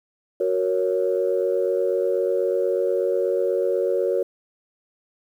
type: chord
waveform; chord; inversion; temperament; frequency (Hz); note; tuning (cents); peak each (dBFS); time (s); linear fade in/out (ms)
sine; F# major; none; equal; 370 / 466.2 / 554.4; F#4 / A#4 / C#5; 0 / 0 / 0; -23; 0.4-4.23; 5
effects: tanh soft clip ceiling -10 dBFS + 9-bit